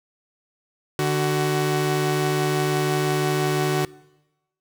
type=tone pair together; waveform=sawtooth; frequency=148.62 / 374.5 Hz; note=D3 / F#4; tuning=+21 / +21 cents; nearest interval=octave + major third; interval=1600 cents; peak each=-19 dBFS; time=0.99-3.85 s; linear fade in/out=0 ms; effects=noise-tail reverb RT60 1.0 s tail -22 dB re dry